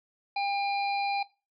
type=harmonic tone with a mistuned harmonic; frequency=801 Hz; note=G5; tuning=37 cents sharp; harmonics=1 / 3 / 5 / 6; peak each=-28 / -34 / -39 / -45 dBFS; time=0.36-1.23 s; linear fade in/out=5 ms; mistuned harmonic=5; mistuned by=+39 cents; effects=noise-tail reverb RT60 0.3 s tail -20 dB re dry